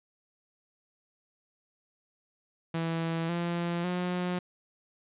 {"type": "tone with pitch steps", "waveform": "sawtooth", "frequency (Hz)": [164.81, 171.91, 179.31], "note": ["E3", "F3", "F3"], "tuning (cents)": [0, -27, 46], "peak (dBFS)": -25, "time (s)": [2.74, 4.39], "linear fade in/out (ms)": 5, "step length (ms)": 550, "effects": ["resampled to 8000 Hz", "11-bit"]}